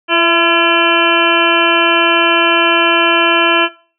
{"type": "harmonic tone with a mistuned harmonic", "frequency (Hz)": 339.3, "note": "F4", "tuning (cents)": -50, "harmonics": [1, 2, 3, 4, 5, 7, 8, 9], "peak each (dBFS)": [-17, -17, -17, -17, -17, -17, -17, -17], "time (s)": [0.08, 3.69], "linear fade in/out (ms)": 50, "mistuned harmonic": 2, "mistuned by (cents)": -36, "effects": ["noise-tail reverb RT60 0.4 s tail -19 dB re dry"]}